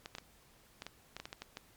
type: clicks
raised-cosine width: 0.2 ms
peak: -25 dBFS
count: 11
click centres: 0.059 / 0.151 / 0.184 / 0.821 / 0.866 / 1.166 / 1.2 / 1.255 / 1.329 / 1.42 / 1.571 s
effects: pink hiss -64 dBFS RMS until 1.76 s + MP3 96 kbps